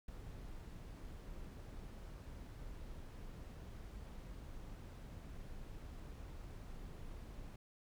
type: noise with ADSR envelope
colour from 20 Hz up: brown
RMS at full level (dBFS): -45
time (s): 0.08-7.56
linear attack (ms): 5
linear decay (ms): 6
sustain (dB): -5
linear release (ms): 4
effects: none